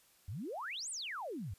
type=exponential two-way sweep; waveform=sine; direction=up then down; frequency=80.5 to 9397 to 80.5 Hz; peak=-39 dBFS; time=0.28-1.54 s; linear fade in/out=5 ms; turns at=0.9 s; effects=white hiss -67 dBFS RMS until 1.58 s + resampled to 32000 Hz